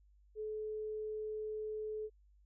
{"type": "tone", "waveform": "sine", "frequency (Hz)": 430, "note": "A4", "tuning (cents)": -40, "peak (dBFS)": -38, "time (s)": [0.35, 2.1], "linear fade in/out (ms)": 50, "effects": ["added 50 Hz sine -63 dBFS peak until 2.45 s"]}